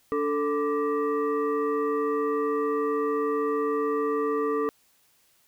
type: tone with frequency modulation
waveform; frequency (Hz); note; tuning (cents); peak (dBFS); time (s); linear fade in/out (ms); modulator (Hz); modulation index
sine; 442.2; A4; +9; -23; 0.12-4.69; 0; 731; 0.96
effects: white hiss -64 dBFS RMS until 5.47 s